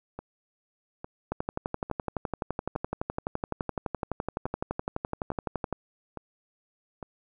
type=two click trains; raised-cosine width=1 ms; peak=-15 / -23 dBFS; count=53 / 9; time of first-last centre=1.32-5.727 / 0.19-7.028 s; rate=11.8 / 1.17 Hz; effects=none